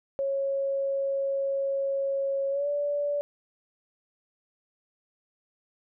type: tone with pitch glide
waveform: sine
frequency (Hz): 549 to 578.6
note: C#5 to D5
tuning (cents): -17 to -26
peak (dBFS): -25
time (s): 0.19-3.21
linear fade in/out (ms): 0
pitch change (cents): +91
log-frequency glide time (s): 2.5-2.68
effects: none